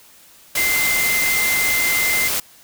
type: tone in noise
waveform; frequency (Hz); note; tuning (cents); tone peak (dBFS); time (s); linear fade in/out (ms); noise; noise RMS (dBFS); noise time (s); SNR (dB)
sine; 2081; C7; -10; -18; 0.57-2.28; 5; white; -21; 0.55-2.4; 0
effects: white hiss -48 dBFS RMS until 2.63 s